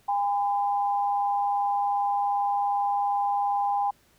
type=tone pair together; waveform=sine; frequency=810 / 1012.6 Hz; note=G#5 / B5; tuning=-43 / +43 cents; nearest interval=major third; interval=386 cents; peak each=-23 / -31 dBFS; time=0.08-3.91 s; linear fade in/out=10 ms; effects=pink hiss -62 dBFS RMS until 4.18 s